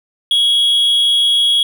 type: tone with amplitude modulation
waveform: triangle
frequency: 3322 Hz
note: G#7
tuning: in tune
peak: -7 dBFS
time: 0.31-1.63 s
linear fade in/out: 2 ms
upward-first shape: sine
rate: 284 Hz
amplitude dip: 35%
effects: none